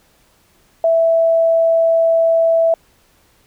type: tone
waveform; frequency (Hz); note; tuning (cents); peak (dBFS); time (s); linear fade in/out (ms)
sine; 659.3; E5; 0; -10; 0.84-2.74; 2
effects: pink hiss -55 dBFS RMS until 3.46 s